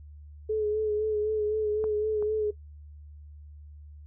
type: tone with vibrato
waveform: sine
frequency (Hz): 427.1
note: G#4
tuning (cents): +48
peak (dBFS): -24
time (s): 0.49-2.51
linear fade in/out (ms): 10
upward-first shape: sine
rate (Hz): 3.9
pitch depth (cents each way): 32
type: clicks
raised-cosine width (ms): 1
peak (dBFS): -24 / -29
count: 2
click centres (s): 1.841 / 2.225
effects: noise-tail reverb RT60 0.1 s tail -18 dB re dry + added 74 Hz sine -44 dBFS peak until 4.06 s